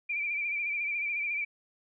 sine tone with vibrato, 2353 Hz, D7, 3 cents sharp, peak -29 dBFS, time 0.09-1.45 s, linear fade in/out 10 ms, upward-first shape sine, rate 14 Hz, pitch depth 52 cents each way, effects none

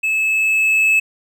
triangle tone with level ramp, 2601 Hz, E7, 24 cents flat, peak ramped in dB -14 to -9 dBFS, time 0.03-1 s, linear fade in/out 10 ms, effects none

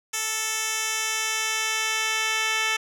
10% pulse tone with band-pass filter sweep, 440 Hz, A4, in tune, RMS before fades -26 dBFS, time 0.13-2.77 s, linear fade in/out 10 ms, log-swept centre 7100 to 3500 Hz, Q 0.93, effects none

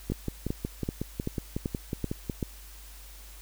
two click trains, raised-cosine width 3 ms, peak -17 / -16 dBFS, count 13 / 7, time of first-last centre 0.1-2.298 / 0.12-2.428 s, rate 5.46 / 2.6 Hz, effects added 50 Hz sine -46 dBFS peak until 3.41 s + white hiss -51 dBFS RMS until 3.41 s

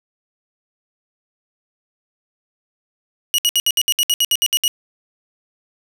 sawtooth tone bursts, 2900 Hz, F#7, 35 cents flat, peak -10 dBFS, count 13, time 3.34-4.679 s, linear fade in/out 0 ms, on 43 ms, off 65 ms, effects none

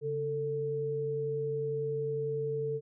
sine tone pair together, 140 / 444.5 Hz, C#3 / A4, +18 / +18 cents, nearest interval octave + minor sixth, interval 2000 cents, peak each -37 / -31 dBFS, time 0.01-2.81 s, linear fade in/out 50 ms, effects none

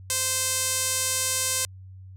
sawtooth tone with band-pass filter, 520 Hz, C5, 11 cents flat, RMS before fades -26 dBFS, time 0.1-1.65 s, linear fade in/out 0 ms, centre 8500 Hz, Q 1.7, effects added 94 Hz sine -41 dBFS peak until 2.16 s

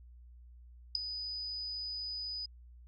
sine tone with ADSR envelope, 4978 Hz, D#8, in tune, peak -21 dBFS, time 0.95-2.46 s, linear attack 3 ms, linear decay 3 ms, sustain -16 dB, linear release 6 ms, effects added 60 Hz sine -52 dBFS peak until 2.87 s

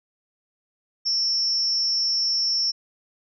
sine tone with amplitude modulation, 5420 Hz, E8, 47 cents sharp, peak -17 dBFS, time 1.05-2.72 s, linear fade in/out 20 ms, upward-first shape sine, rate 276 Hz, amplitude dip 65%, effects none

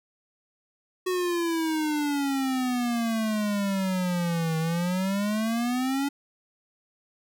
square exponential two-way sweep, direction down then up, 370.7 to 159.3 to 284.2 Hz, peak -25 dBFS, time 1.06-6.09 s, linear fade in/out 10 ms, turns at 4.58 s, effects none

